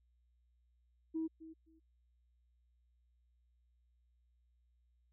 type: tone with echo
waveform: sine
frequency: 321.4 Hz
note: E4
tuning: 44 cents flat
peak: -34 dBFS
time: 1.14-1.28 s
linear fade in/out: 20 ms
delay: 260 ms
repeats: 2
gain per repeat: -15 dB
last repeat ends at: 1.8 s
effects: tanh soft clip ceiling -30 dBFS + added 60 Hz sine -70 dBFS peak until 5.12 s